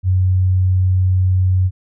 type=tone; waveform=sine; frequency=92.7 Hz; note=F#2; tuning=4 cents sharp; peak=-11 dBFS; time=0.03-1.71 s; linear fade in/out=50 ms; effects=none